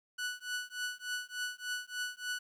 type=tone with tremolo; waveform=sawtooth; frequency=1480 Hz; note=F#6; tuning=in tune; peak=-29 dBFS; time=0.18-2.39 s; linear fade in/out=10 ms; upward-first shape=triangle; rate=3.4 Hz; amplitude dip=100%; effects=low-pass 11000 Hz 12 dB/octave + 11-bit